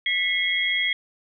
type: tone cluster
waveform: sine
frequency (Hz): 1981 / 2159 / 3295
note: B6 / C#7 / G#7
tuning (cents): +5 / -46 / -14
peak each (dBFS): -25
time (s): 0.06-0.93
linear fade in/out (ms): 2
effects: none